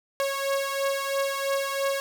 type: beating tone pair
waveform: sawtooth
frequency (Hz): 549 / 552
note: C#5 / C#5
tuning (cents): -17 / -7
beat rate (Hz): 3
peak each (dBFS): -23 / -26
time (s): 0.2-2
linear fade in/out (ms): 0
effects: none